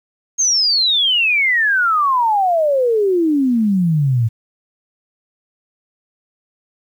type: exponential sweep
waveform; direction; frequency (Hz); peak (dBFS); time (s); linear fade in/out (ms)
sine; down; 6540 to 109.1; -12; 0.38-4.29; 20
effects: 8-bit